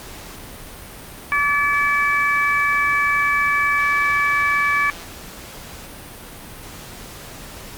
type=harmonic tone; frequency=575 Hz; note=D5; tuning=37 cents flat; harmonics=2 / 3 / 4; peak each=-20 / -20 / -20 dBFS; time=1.32-4.9 s; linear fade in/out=0 ms
type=click train; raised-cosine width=0.2 ms; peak=-22 dBFS; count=212; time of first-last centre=3.78-5.029 s; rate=169 Hz
effects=pink hiss -37 dBFS RMS until 7.77 s + Opus 48 kbps